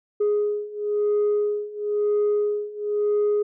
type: beating tone pair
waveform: sine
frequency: 415.3 / 416.29 Hz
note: G#4 / G#4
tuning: 0 / +4 cents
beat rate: 0.99 Hz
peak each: -23 / -21 dBFS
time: 0.2-3.43 s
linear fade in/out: 10 ms
effects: tanh soft clip ceiling -16 dBFS